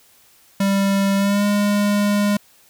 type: tone with pitch glide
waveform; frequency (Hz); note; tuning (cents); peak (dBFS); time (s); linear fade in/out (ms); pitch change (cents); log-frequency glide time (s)
square; 197 to 204.9; G3 to G#3; +9 to -23; -16; 0.6-2.37; 5; +68; 1.17-1.45
effects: white hiss -53 dBFS RMS until 2.69 s